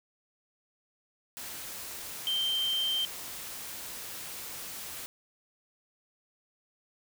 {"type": "tone in noise", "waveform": "sine", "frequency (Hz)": 3136, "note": "G7", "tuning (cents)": 0, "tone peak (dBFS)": -27, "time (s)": [2.27, 3.05], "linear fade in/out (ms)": 0, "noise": "white", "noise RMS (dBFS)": -41, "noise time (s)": [1.37, 5.06], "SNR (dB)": 11, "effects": []}